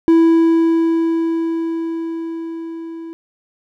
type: tone with level ramp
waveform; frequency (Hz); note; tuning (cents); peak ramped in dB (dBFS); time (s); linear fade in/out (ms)
triangle; 329.6; E4; 0; -5 to -26; 0.08-3.13; 0
effects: none